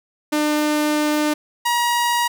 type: tone pair in turn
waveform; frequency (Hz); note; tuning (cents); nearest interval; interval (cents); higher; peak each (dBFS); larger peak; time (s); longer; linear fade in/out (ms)
sawtooth; 300.6 / 954.3; D4 / A#5; +40 / +40; octave + minor sixth; 2000; second; -13; neither; 0.32-1.34 / 1.65-2.28; first; 10
effects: none